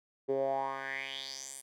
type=tone with band-pass filter sweep; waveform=10% pulse; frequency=135.1 Hz; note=C#3; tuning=44 cents flat; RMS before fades=-36 dBFS; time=0.28-1.62 s; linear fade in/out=20 ms; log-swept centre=390 to 10000 Hz; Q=4.9; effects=none